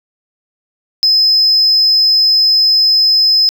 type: tone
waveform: sine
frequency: 5100 Hz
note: D#8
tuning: 42 cents sharp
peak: -5 dBFS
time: 1.03-3.49 s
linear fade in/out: 0 ms
effects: tanh soft clip ceiling -5 dBFS + 7-bit